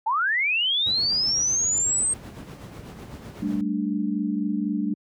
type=linear sweep; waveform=sine; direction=up; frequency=830.6 to 8480 Hz; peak=-20 dBFS; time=0.06-2.14 s; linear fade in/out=10 ms
type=noise with tremolo; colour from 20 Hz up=brown; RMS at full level=-32 dBFS; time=0.86-3.61 s; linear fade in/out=2 ms; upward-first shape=sine; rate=8 Hz; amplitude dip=45%
type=chord; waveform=sine; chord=G suspended second; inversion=none; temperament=equal; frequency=196 / 220 / 293.7 Hz; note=G3 / A3 / D4; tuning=0 / 0 / 0 cents; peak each=-27 dBFS; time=3.42-4.94 s; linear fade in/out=5 ms
effects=high-pass 100 Hz 12 dB/octave